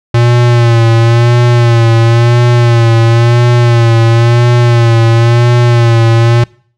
square tone with vibrato, 117.7 Hz, A#2, 17 cents sharp, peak -5 dBFS, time 0.14-6.44 s, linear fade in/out 5 ms, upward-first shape sine, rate 0.97 Hz, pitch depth 46 cents each way, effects noise-tail reverb RT60 0.5 s tail -24 dB re dry + low-pass 5000 Hz 12 dB/octave

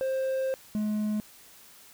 triangle tone pair in turn, 528 / 212 Hz, C5 / G#3, +16 / +36 cents, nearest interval octave + major third, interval 1580 cents, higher first, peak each -24 dBFS, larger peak neither, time 0.01-0.54 / 0.75-1.2 s, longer first, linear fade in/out 0 ms, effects white hiss -53 dBFS RMS until 1.93 s

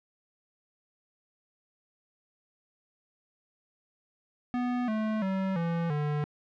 square tone with pitch steps, 246.5 / 217.1 / 191.18 / 168.36 / 148.27 Hz, B3 / A3 / G3 / E3 / D3, -3 / -23 / -43 / +37 / +17 cents, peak -28 dBFS, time 4.54-6.24 s, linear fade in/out 0 ms, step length 340 ms, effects low-pass 2000 Hz 12 dB/octave

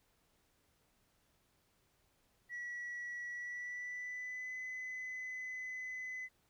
sine tone with pitch glide, 1936 to 2018 Hz, B6 to B6, -35 to +37 cents, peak -39 dBFS, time 2.49-6.29 s, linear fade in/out 50 ms, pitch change +72 cents, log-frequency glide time 3.3-4.57 s, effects tanh soft clip ceiling -39 dBFS + pink hiss -75 dBFS RMS until 6.49 s

